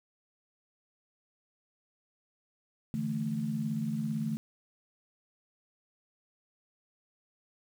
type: chord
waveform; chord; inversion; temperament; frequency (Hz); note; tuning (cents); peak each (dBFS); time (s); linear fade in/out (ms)
sine; D suspended second; none; equal; 146.83 / 164.81 / 220; D3 / E3 / A3; 0 / 0 / 0; -36 / -37 / -32; 2.94-4.37; 0
effects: 9-bit